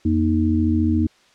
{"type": "tone cluster", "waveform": "sine", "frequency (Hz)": [86.7, 236.2, 310.5], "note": ["F2", "A#3", "D#4"], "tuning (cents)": [-12, 23, -3], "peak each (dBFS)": -20, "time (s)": [0.05, 1.07], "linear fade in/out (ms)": 5, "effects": ["white hiss -55 dBFS RMS until 1.34 s", "low-pass 5000 Hz 12 dB/octave"]}